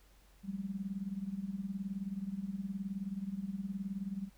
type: tone with tremolo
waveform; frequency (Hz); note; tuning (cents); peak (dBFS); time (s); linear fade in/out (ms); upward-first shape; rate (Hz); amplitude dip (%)
sine; 195.1; G3; -8; -33; 0.43-4.3; 50; sine; 19; 80
effects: added 48 Hz sine -61 dBFS peak until 4.37 s + pink hiss -67 dBFS RMS until 4.37 s